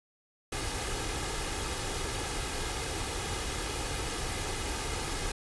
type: noise with comb filter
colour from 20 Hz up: pink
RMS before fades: -34 dBFS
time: 0.52-5.32 s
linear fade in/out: 5 ms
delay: 2.4 ms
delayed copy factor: +0.5
effects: resampled to 24000 Hz